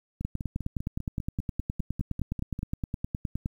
two click trains, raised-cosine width 5 ms, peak -21 / -17 dBFS, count 13 / 32, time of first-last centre 0.21-2.591 / 0.25-3.459 s, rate 5.04 / 9.66 Hz, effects 9-bit

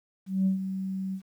sine tone with ADSR envelope, 190.6 Hz, G3, 48 cents flat, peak -19 dBFS, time 0.26-1.22 s, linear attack 200 ms, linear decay 120 ms, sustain -10 dB, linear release 82 ms, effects tanh soft clip ceiling -17 dBFS + 10-bit

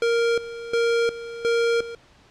square tone with tremolo, 466.2 Hz, A#4, in tune, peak -19 dBFS, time 0.02-1.95 s, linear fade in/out 2 ms, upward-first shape square, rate 1.4 Hz, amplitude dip 80%, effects pink hiss -54 dBFS RMS until 2.3 s + low-pass 5000 Hz 12 dB/octave

